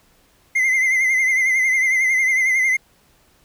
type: tone with vibrato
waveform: triangle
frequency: 2071 Hz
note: C7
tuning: 18 cents flat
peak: -13 dBFS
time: 0.55-2.77 s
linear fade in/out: 10 ms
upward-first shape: triangle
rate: 11 Hz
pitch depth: 67 cents each way
effects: pink hiss -57 dBFS RMS until 3.44 s